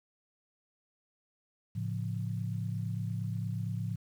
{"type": "chord", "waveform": "sine", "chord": "A augmented", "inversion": "none", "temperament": "equal", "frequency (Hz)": [110, 138.59, 174.61], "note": ["A2", "C#3", "E#3"], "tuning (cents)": [0, 0, 0], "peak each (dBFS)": [-34, -39, -38], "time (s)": [1.75, 3.96], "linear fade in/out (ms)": 10, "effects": ["10-bit"]}